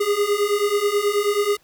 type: beating tone pair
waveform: square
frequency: 404.8 / 414.1 Hz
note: G#4 / G#4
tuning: -44 / -5 cents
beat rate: 9.3 Hz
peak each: -23 / -21 dBFS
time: 0-1.57 s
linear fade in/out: 10 ms
effects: pink hiss -59 dBFS RMS until 1.63 s